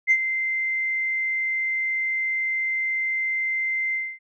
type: tone with ADSR envelope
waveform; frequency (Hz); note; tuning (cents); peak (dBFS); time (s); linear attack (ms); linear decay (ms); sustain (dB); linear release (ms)
sine; 2081; C7; -10; -12; 0.07-4.19; 40; 60; -10; 250
effects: tanh soft clip ceiling -9 dBFS